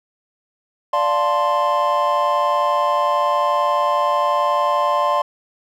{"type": "chord", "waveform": "triangle", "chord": "D minor seventh", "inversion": "none", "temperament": "equal", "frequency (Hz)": [587.3, 698.5, 880, 1046.5], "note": ["D5", "F5", "A5", "C6"], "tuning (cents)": [0, 0, 0, 0], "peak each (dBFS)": [-19, -22, -22, -16], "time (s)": [0.93, 5.22], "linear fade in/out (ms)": 5, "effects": []}